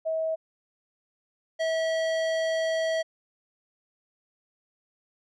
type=tone pair in turn; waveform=sine / square; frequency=642 / 647.2 Hz; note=E5 / E5; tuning=-46 / -32 cents; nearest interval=unison; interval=14 cents; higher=second; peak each=-25 dBFS; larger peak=neither; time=0.05-0.36 / 1.59-3.03 s; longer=second; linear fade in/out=20 ms; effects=low-pass 5000 Hz 12 dB/octave